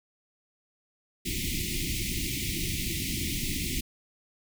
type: band-stop noise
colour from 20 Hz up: pink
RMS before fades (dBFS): -31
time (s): 1.25-3.81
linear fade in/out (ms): 10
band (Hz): 370 to 2000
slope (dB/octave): 96
effects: none